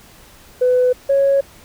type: tone pair in turn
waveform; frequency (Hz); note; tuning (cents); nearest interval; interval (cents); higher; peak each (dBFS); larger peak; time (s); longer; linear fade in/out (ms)
sine; 501 / 552.2; B4 / C#5; +25 / -7; major second; 168; second; -10; neither; 0.61-0.93 / 1.09-1.41; neither; 10
effects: tanh soft clip ceiling -7 dBFS + pink hiss -45 dBFS RMS until 1.64 s